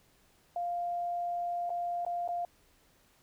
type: tone with dropouts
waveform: sine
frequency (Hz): 698.5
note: F5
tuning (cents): 0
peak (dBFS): -31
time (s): 0.56-2.45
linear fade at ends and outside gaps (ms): 2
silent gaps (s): 1.695-1.702 / 2.05-2.064 / 2.278-2.288
effects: pink hiss -66 dBFS RMS until 3.22 s